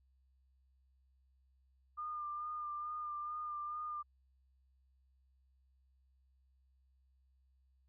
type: tone with vibrato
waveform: sine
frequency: 1205 Hz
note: D6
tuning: 44 cents sharp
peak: -39 dBFS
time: 1.97-4.03 s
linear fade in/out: 20 ms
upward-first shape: sine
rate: 2.3 Hz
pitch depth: 26 cents each way
effects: added 65 Hz sine -69 dBFS peak until 7.88 s